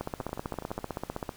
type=two click trains; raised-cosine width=1 ms; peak=-24 / -18 dBFS; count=8 / 21; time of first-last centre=0.21-0.789 / 0.01-1.292 s; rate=12.1 / 15.6 Hz; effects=pink hiss -52 dBFS RMS until 1.36 s